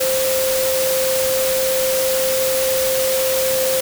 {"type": "tone in noise", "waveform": "sine", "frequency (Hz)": 523.3, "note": "C5", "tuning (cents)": 0, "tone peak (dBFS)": -17, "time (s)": [0, 3.81], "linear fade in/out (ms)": 10, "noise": "white", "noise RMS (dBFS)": -22, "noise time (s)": [0, 3.81], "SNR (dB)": 2, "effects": []}